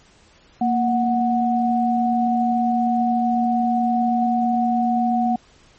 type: tone pair together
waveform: sine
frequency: 233.2 / 737.2 Hz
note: A#3 / F#5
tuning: +1 / -7 cents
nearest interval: octave + minor sixth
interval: 1992 cents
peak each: -19 dBFS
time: 0.61-5.36 s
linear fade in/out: 5 ms
effects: pink hiss -53 dBFS RMS until 5.78 s + MP3 32 kbps